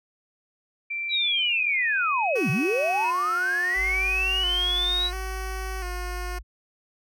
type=tone with pitch glide; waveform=sine; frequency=2349 to 2562 Hz; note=D7 to E7; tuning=0 to -50 cents; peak=-27 dBFS; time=0.9-3.11 s; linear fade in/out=10 ms; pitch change=+150 cents; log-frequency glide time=1.1-2.4 s
type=linear two-way sweep; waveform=sine; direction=down then up; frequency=3951 to 120 to 3951 Hz; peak=-22 dBFS; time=1.09-5.11 s; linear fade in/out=50 ms; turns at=2.5 s
type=tone with vibrato; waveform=10% pulse; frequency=368.1 Hz; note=F#4; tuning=9 cents flat; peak=-25 dBFS; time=2.35-6.39 s; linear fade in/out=10 ms; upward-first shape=square; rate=0.72 Hz; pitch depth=43 cents each way
type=tone; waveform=sine; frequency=52 Hz; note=G#1; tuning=3 cents sharp; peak=-30 dBFS; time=3.75-6.43 s; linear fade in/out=50 ms
effects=none